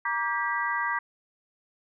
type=tone cluster; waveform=sine; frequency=944 / 1167 / 1600 / 1951 Hz; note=A#5 / D6 / G6 / B6; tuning=+22 / -11 / +35 / -22 cents; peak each=-31 dBFS; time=0.05-0.99 s; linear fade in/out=5 ms; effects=none